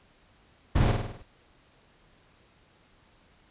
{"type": "noise with echo", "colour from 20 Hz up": "brown", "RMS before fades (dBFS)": -22, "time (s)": [0.75, 0.92], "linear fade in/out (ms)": 10, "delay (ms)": 51, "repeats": 6, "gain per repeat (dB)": -4, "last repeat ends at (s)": 1.226, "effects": ["pink hiss -61 dBFS RMS until 3.5 s", "resampled to 8000 Hz"]}